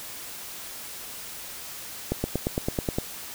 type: accelerating click train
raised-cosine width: 2 ms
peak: -11 dBFS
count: 9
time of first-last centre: 2.12-2.985 s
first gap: 120 ms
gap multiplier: 0.97
effects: white hiss -39 dBFS RMS until 3.34 s